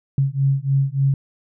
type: beating tone pair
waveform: sine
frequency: 135.4 / 138.8 Hz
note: C#3 / C#3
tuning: -40 / +3 cents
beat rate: 3.4 Hz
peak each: -19 dBFS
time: 0.18-1.14 s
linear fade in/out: 2 ms
effects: none